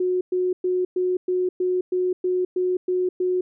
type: tone bursts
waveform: sine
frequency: 364.9 Hz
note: F#4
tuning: 24 cents flat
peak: -19 dBFS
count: 11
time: 0-3.41 s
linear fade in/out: 5 ms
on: 210 ms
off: 110 ms
effects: none